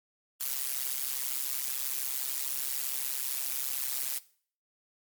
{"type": "noise with amplitude modulation", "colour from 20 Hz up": "blue", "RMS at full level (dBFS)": -29, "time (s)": [0.4, 4.19], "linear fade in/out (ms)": 10, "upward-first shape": "sine", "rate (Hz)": 133, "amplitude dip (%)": 100, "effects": ["noise-tail reverb RT60 0.5 s tail -19 dB re dry", "MP3 96 kbps"]}